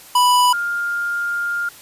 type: tone pair in turn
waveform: square / sine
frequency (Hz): 987.8 / 1405.5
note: B5 / F6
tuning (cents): 0 / +11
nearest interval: tritone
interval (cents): 611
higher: second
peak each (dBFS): -12 / -19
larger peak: first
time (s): 0.15-0.53 / 0.53-1.69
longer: second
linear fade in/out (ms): 5
effects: white hiss -42 dBFS RMS until 1.81 s + resampled to 32000 Hz